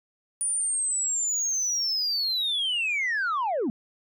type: linear sweep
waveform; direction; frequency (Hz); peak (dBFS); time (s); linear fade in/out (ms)
sine; down; 9500 to 200; -22; 0.41-3.7; 0
effects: tanh soft clip ceiling -22 dBFS